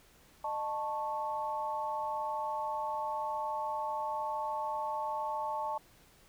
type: tone cluster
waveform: sine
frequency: 612 / 879 / 1101 Hz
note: D#5 / A5 / C#6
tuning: -29 / -2 / -12 cents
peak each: -40 / -34 / -40 dBFS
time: 0.44-5.78 s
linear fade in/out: 5 ms
effects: pink hiss -62 dBFS RMS until 6.28 s